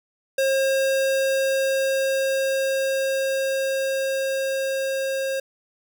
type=tone with level ramp; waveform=square; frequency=537 Hz; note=C5; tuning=45 cents sharp; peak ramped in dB=-19 to -24 dBFS; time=0.38-5.4 s; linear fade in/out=5 ms; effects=none